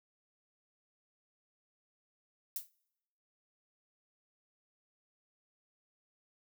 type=noise with exponential decay; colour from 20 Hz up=violet; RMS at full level=-34 dBFS; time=2.56-2.7 s; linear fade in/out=2 ms; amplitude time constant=29 ms; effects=noise-tail reverb RT60 0.9 s tail -26 dB re dry